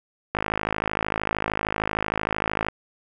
click train, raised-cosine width 0.5 ms, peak -8 dBFS, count 125, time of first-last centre 0.35-2.685 s, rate 53.1 Hz, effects none

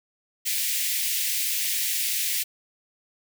white high-pass noise, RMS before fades -26 dBFS, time 0.45-2.44 s, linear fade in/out 20 ms, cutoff 1900 Hz, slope 48 dB/octave, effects none

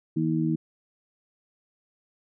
harmonic tone, 79.6 Hz, D#2, 40 cents sharp, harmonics 2 / 3 / 4, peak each -26 / -29 / -26 dBFS, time 0.16-0.56 s, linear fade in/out 10 ms, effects none

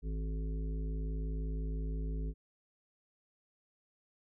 harmonic tone with a mistuned harmonic, 52.9 Hz, G#1, 33 cents sharp, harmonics 1 / 3 / 5 / 7 / 8, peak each -34 / -43 / -48 / -55 / -51 dBFS, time 0.02-2.34 s, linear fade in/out 50 ms, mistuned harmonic 8, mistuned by +26 cents, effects none

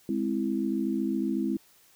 sine chord, Ab augmented, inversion none, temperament equal, 207.7 / 261.6 / 329.6 Hz, Ab3 / C4 / E4, 0 / 0 / 0 cents, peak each -30 dBFS, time 0.09-1.57 s, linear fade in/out 2 ms, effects white hiss -60 dBFS RMS until 1.95 s

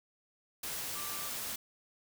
sine tone in noise, 1174.7 Hz, D6, in tune, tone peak -46 dBFS, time 0.95-1.29 s, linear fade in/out 5 ms, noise white, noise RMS -39 dBFS, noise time 0.63-1.56 s, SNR -10 dB, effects none

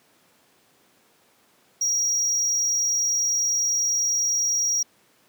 triangle tone, 5690 Hz, F8, 31 cents sharp, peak -19 dBFS, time 1.81-4.83 s, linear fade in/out 5 ms, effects pink hiss -60 dBFS RMS until 5.28 s + high-pass 200 Hz 12 dB/octave

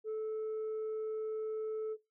sine tone, 436 Hz, A4, 16 cents flat, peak -32 dBFS, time 0.04-1.97 s, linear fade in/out 50 ms, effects noise-tail reverb RT60 0.2 s tail -18 dB re dry + tanh soft clip ceiling -34 dBFS

